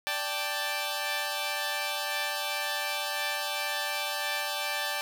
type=chord; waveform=10% pulse; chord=D suspended fourth; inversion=none; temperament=equal; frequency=587.3 / 784 / 880 Hz; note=D5 / G5 / A5; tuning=0 / 0 / 0 cents; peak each=-26 dBFS; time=0.07-5.01 s; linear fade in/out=0 ms; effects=none